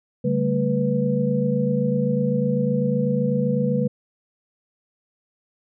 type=tone cluster; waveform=sine; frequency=142.7 / 195 / 222.9 / 493.7 Hz; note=D3 / G3 / A3 / B4; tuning=-49 / -9 / +23 / -1 cents; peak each=-24 dBFS; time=0.24-3.88 s; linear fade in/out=10 ms; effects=none